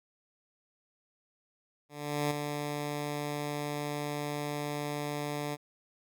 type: tone with ADSR envelope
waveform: 10% pulse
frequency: 146.83 Hz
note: D3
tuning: in tune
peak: -19 dBFS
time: 1.89-5.57 s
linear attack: 420 ms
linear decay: 5 ms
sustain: -6 dB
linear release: 37 ms
effects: none